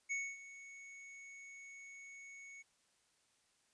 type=tone with ADSR envelope; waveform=square; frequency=2217 Hz; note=C#7; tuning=in tune; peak=-36 dBFS; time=0.09-2.63 s; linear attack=26 ms; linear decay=250 ms; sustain=-16 dB; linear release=20 ms; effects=white hiss -75 dBFS RMS until 3.73 s + resampled to 22050 Hz